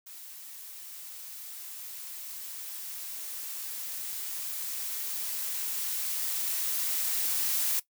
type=noise with level ramp; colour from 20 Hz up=blue; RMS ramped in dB=-46 to -28 dBFS; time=0.06-7.8 s; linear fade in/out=10 ms; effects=noise-tail reverb RT60 0.1 s tail -17 dB re dry